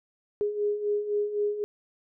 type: beating tone pair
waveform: sine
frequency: 411.4 / 415.3 Hz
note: G#4 / G#4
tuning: -16 / 0 cents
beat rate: 3.9 Hz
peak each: -32 / -26 dBFS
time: 0.41-1.64 s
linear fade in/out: 0 ms
effects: none